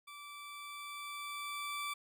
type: tone with level ramp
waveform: 20% pulse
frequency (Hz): 1163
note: D6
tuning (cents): -17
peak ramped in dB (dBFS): -44 to -32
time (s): 0.07-1.94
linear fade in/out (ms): 10
effects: none